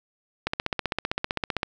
click train, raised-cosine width 0.3 ms, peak -9 dBFS, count 19, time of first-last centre 0.47-1.631 s, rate 15.5 Hz, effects none

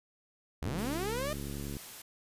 sawtooth linear sweep, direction up, 60.4 to 617 Hz, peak -30 dBFS, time 0.62-1.33 s, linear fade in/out 0 ms
click train, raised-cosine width 3 ms, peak -28 dBFS, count 79, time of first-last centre 0.66-1.768 s, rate 70.4 Hz
white noise, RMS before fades -47 dBFS, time 0.78-2.02 s, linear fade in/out 5 ms
effects resampled to 32000 Hz

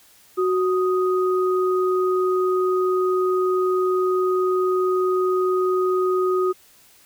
sine tone pair together, 370 / 1245.4 Hz, F#4 / D#6, 0 / +1 cents, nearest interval octave + major sixth, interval 2101 cents, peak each -18 / -25 dBFS, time 0.37-6.53 s, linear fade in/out 20 ms, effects white hiss -53 dBFS RMS until 7.05 s

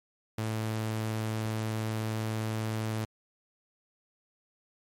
sawtooth tone, 110 Hz, A2, in tune, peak -26 dBFS, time 0.38-3.05 s, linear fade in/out 5 ms, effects MP3 64 kbps

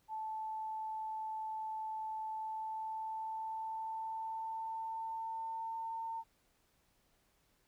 sine tone with pitch glide, 875 to 904.8 Hz, A5 to A5, -10 to +48 cents, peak -38 dBFS, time 0.08-6.24 s, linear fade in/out 50 ms, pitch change +58 cents, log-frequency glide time 2.3-6.05 s, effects pink hiss -74 dBFS RMS until 7.67 s

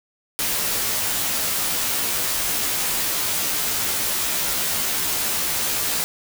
white noise with comb filter, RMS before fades -23 dBFS, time 0.39-6.04 s, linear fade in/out 0 ms, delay 15 ms, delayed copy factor -0.9, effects none

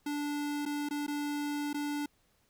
square tone with dropouts, 291.9 Hz, D4, 10 cents flat, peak -33 dBFS, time 0.06-2.06 s, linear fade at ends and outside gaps 5 ms, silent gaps 0.654-0.66 / 0.889-0.908 / 1.066-1.079 / 1.731-1.743 s, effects pink hiss -71 dBFS RMS until 2.49 s

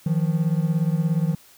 triangle beating tone pair, 157.7 / 174.7 Hz, D#3 / F3, +24 / +1 cents, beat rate 17 Hz, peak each -19 / -21 dBFS, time 0.06-1.35 s, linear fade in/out 5 ms, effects white hiss -52 dBFS RMS until 1.57 s

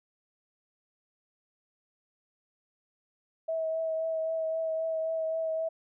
sine tone with vibrato, 645 Hz, E5, 38 cents flat, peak -28 dBFS, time 3.48-5.69 s, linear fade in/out 10 ms, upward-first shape triangle, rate 3.8 Hz, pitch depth 19 cents each way, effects none

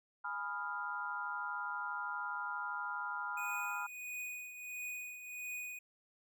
sine chord, F half-diminished seventh, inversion first, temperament equal, 830.6 / 987.8 / 1244.5 / 1396.9 Hz, Ab5 / Cb6 / Eb6 / F6, 0 / 0 / 0 / 0 cents, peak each -46 / -43 / -46 / -40 dBFS, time 0.24-3.87 s, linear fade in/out 10 ms
square tone with tremolo, 2479 Hz, D#7, 7 cents flat, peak -40 dBFS, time 3.37-5.79 s, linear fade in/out 5 ms, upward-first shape triangle, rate 1.5 Hz, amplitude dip 65%
effects none

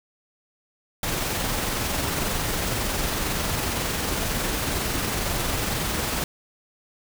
pink noise with amplitude modulation, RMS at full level -25 dBFS, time 1.03-6.24 s, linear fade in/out 2 ms, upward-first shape sine, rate 22 Hz, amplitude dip 25%, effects none

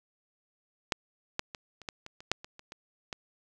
clicks, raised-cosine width 0.2 ms, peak -9 / -12 / -22 / -30 / -18 / -26 / -30 / -8 / -26 / -30 / -26 / -19 dBFS, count 12, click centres 0.922 / 1.394 / 1.548 / 1.817 / 1.888 / 2.064 / 2.205 / 2.316 / 2.445 / 2.594 / 2.721 / 3.128 s, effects none

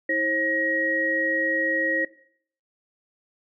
sine tone cluster, 323.1 / 535 / 1893 Hz, E4 / C5 / A#6, -35 / +38 / +26 cents, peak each -29 / -28 / -23 dBFS, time 0.09-2.05 s, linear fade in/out 5 ms, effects noise-tail reverb RT60 0.6 s tail -18 dB re dry

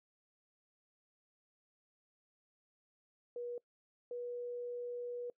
sine tone pair in turn, 482.3 / 485.1 Hz, B4 / B4, -41 / -31 cents, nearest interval unison, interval 10 cents, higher second, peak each -39 / -39 dBFS, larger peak neither, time 3.36-3.58 / 4.11-5.3 s, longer second, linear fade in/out 2 ms, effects noise-tail reverb RT60 0.1 s tail -23 dB re dry

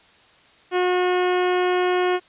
harmonic tone, 362 Hz, F#4, 38 cents flat, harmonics 1 / 2 / 3 / 4 / 5 / 6 / 7 / 8 / 9, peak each -19 / -25 / -29 / -31 / -33 / -35 / -36 / -37 / -38 dBFS, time 0.71-2.2 s, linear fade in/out 50 ms, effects white hiss -53 dBFS RMS until 2.28 s + resampled to 8000 Hz

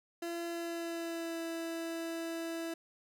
30% pulse tone with pitch glide, 339.7 to 331 Hz, F4 to E4, -48 to +7 cents, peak -34 dBFS, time 0.22-2.74 s, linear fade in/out 5 ms, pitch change -45 cents, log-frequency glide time 0.47-1.42 s, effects none

